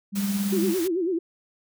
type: tone with tremolo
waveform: sine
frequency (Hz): 200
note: G3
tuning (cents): +35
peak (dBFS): -21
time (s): 0.12-0.75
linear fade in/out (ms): 50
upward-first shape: sine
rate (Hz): 18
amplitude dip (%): 45
type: noise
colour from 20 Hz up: white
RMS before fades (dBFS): -35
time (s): 0.15-0.88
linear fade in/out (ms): 10
type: tone with vibrato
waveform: sine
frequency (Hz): 353.2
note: F4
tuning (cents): +20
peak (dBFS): -22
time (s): 0.52-1.19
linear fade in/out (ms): 10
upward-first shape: sine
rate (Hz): 9.1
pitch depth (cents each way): 150
effects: none